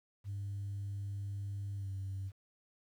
sine tone with pitch glide, 100 to 96.65 Hz, G2 to G2, +35 to -24 cents, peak -36 dBFS, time 0.24-2.32 s, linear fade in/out 50 ms, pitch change -59 cents, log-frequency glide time 1.76-1.9 s, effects tanh soft clip ceiling -34 dBFS + 11-bit

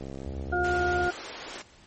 click train, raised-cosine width 2 ms, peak -25 dBFS, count 73, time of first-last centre 0.01-1.08 s, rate 67.3 Hz
sine tone with pitch glide, 75.1 to 80.49 Hz, D2 to E2, +39 to -41 cents, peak -34 dBFS, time 0.26-1.06 s, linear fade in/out 10 ms, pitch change +120 cents, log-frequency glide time 0.38-0.94 s
harmonic tone, 356.4 Hz, F4, 35 cents sharp, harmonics 1 / 2 / 4, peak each -28 / -28 / -28 dBFS, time 0.52-1.11 s, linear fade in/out 10 ms
pink high-pass noise, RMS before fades -40 dBFS, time 0.64-1.62 s, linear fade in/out 5 ms, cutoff 310 Hz, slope 24 dB/octave
effects pink hiss -55 dBFS RMS until 1.86 s + MP3 32 kbps

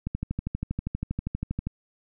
click train, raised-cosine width 5 ms, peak -16 dBFS, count 21, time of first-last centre 0.07-1.67 s, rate 12.5 Hz, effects none

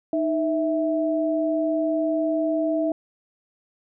sine tone pair together, 310.9 / 655 Hz, D#4 / E5, -1 / -11 cents, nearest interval octave + minor second, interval 1290 cents, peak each -23 dBFS, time 0.13-2.92 s, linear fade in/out 2 ms, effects none

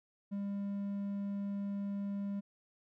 triangle tone, 200.3 Hz, G3, 38 cents sharp, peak -33 dBFS, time 0.31-2.41 s, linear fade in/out 20 ms, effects none

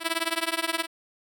5% pulse tone with tremolo, 329.6 Hz, E4, in tune, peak -10 dBFS, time 0-0.87 s, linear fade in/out 50 ms, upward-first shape triangle, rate 19 Hz, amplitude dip 100%, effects none

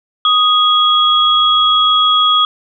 sine tone pair together, 1244.5 / 3322 Hz, D#6 / G#7, 0 / 0 cents, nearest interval octave + perfect fourth, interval 1700 cents, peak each -11 dBFS, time 0.25-2.45 s, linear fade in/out 2 ms, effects none

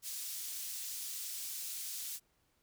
pink high-pass noise, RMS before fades -42 dBFS, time 0.02-2.2 s, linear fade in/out 50 ms, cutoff 5600 Hz, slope 12 dB/octave, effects pink hiss -75 dBFS RMS until 2.62 s

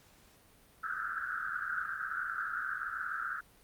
white band-pass noise, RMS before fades -37 dBFS, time 0.83-3.41 s, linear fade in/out 10 ms, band 1300 to 1600 Hz, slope 96 dB/octave, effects pink hiss -62 dBFS RMS until 3.63 s + Opus 48 kbps

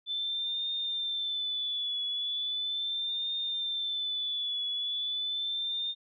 sine tone with vibrato, 3516 Hz, A7, 2 cents flat, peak -30 dBFS, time 0.06-5.95 s, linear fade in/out 50 ms, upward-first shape triangle, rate 0.38 Hz, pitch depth 62 cents each way, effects none

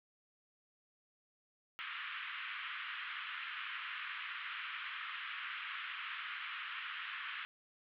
pink band-pass noise, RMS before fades -44 dBFS, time 1.79-7.45 s, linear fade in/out 0 ms, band 1200 to 3200 Hz, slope 48 dB/octave, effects none

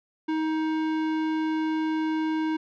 sine tone with tanh clipping, 315.1 Hz, D#4, 22 cents sharp, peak -26 dBFS, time 0.28-2.57 s, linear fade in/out 10 ms, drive 17 dB, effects none

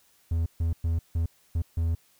triangle tone bursts at uneven times, 82.7 Hz, E2, 6 cents sharp, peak -21 dBFS, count 6, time 0.31-0.46 / 0.6-0.73 / 0.84-0.99 / 1.15-1.26 / 1.55-1.62 / 1.77-1.95 s, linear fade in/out 5 ms, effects white hiss -63 dBFS RMS until 2.19 s

